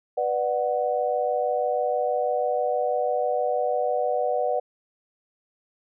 sine chord, B minor, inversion none, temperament equal with one note detuned, 493.9 / 593.8 / 740 Hz, B4 / D5 / F#5, 0 / +19 / 0 cents, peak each -26 dBFS, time 0.17-4.6 s, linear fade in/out 10 ms, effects none

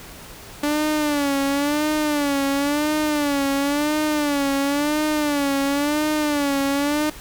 sawtooth tone with vibrato, 290.5 Hz, D4, 19 cents flat, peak -15 dBFS, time 0.63-7.1 s, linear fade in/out 5 ms, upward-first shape sine, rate 0.96 Hz, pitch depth 89 cents each way, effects pink hiss -40 dBFS RMS until 7.2 s

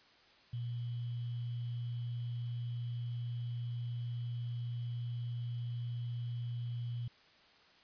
sine tone with sample-and-hold, 119.5 Hz, A#2, 43 cents sharp, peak -36 dBFS, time 0.53-7.08 s, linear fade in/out 5 ms, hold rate 3150 Hz, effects white hiss -63 dBFS RMS until 7.83 s + resampled to 11025 Hz

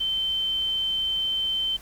sine tone, 3092 Hz, G7, 24 cents flat, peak -23 dBFS, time 0-1.77 s, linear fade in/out 10 ms, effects added 50 Hz sine -48 dBFS peak until 1.81 s + pink hiss -48 dBFS RMS until 1.81 s

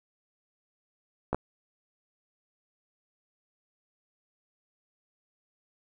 clicks, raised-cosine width 1 ms, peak -14 dBFS, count 2, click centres 1.33 / 1.346 s, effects none

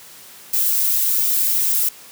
violet noise with flanger, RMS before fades -18 dBFS, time 0.53-1.89 s, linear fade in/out 5 ms, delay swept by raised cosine 1.8 to 4.2 ms, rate 1.3 Hz, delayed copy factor -0.55, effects white hiss -42 dBFS RMS until 2.11 s + high-pass 100 Hz 12 dB/octave

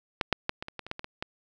clicks, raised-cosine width 0.3 ms, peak -9 / -6 / -10 / -19 / -22 / -20 / -25 / -15 / -21 / -21 / -16 dBFS, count 11, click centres 0.212 / 0.327 / 0.494 / 0.625 / 0.684 / 0.793 / 0.866 / 0.914 / 0.994 / 1.044 / 1.225 s, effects none

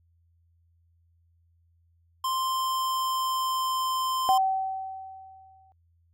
square tone with pitch glide, 1046.5 to 1039.9 Hz, C6 to C6, 0 to -11 cents, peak -26 dBFS, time 2.24-4.38 s, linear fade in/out 5 ms, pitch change -11 cents, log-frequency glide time 2.46-3.89 s
sine tone with exponential decay, 765 Hz, G5, 42 cents flat, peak -17 dBFS, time 4.29-5.72 s, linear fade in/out 0 ms, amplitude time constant 310 ms
effects added 84 Hz sine -62 dBFS peak until 6.13 s

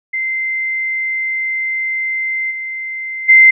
sine tone with level steps, 2079 Hz, C7, 12 cents flat, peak -16 / -21 / -3 dBFS, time 0.13-3.51 s, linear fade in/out 10 ms, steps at 2.5 / 3.28 s, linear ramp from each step 20 ms, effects none

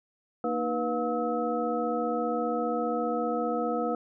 sine tone cluster, 232.3 / 307.3 / 487.8 / 712 / 1290 Hz, A#3 / D#4 / B4 / F5 / E6, -6 / -21 / -21 / +33 / -38 cents, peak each -33 / -34 / -30 / -32 / -35 dBFS, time 0.44-3.95 s, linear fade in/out 2 ms, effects none

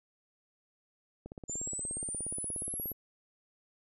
click train, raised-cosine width 2 ms, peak -30 dBFS, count 29, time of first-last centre 1.26-2.917 s, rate 16.9 Hz
sine linear sweep, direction up, 7040 to 11700 Hz, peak -35 dBFS, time 1.48-2.93 s, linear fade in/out 20 ms
effects none

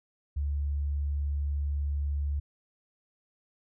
sine tone, 71.8 Hz, D2, 39 cents flat, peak -27 dBFS, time 0.36-2.4 s, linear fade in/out 10 ms, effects none

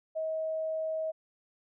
sine tone, 636 Hz, D#5, 38 cents sharp, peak -30 dBFS, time 0.15-1.12 s, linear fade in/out 20 ms, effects none

